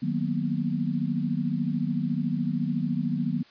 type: chord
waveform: sine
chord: B major seventh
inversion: first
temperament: equal with one note detuned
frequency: 154.85 / 185 / 233.1 / 246.9 Hz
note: D#3 / F#3 / A#3 / B3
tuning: -8 / 0 / 0 / 0 cents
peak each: -30 dBFS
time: 0.02-3.43 s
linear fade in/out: 10 ms
effects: white hiss -55 dBFS RMS until 3.5 s + resampled to 11025 Hz